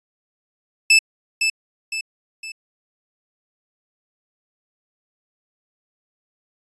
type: tone with echo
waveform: sawtooth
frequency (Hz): 2630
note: E7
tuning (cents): -5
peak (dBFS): -6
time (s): 0.9-0.99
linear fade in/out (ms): 5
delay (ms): 510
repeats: 3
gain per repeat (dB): -7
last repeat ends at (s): 2.52
effects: resampled to 22050 Hz